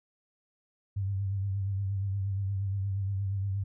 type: tone with vibrato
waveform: sine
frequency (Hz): 98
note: G2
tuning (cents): 0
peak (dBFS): -28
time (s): 0.96-3.64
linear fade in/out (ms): 10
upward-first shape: triangle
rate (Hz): 8.5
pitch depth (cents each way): 58
effects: none